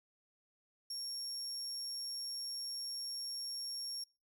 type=tone; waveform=35% pulse; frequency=5530 Hz; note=F8; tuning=18 cents flat; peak=-37 dBFS; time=0.9-4.04 s; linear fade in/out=5 ms; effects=noise-tail reverb RT60 0.3 s tail -24 dB re dry